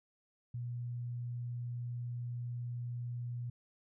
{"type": "tone", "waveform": "sine", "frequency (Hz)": 120.9, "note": "B2", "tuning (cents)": -36, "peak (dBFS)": -37, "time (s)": [0.54, 3.5], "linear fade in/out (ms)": 5, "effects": []}